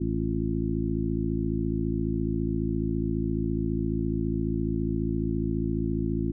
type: harmonic tone with a mistuned harmonic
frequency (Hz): 54.6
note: A1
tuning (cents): -13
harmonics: 1 / 2 / 3 / 4 / 5 / 6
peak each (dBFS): -32 / -32 / -32 / -32 / -32 / -32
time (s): 0-6.32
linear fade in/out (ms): 10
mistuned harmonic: 6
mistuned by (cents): +75
effects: none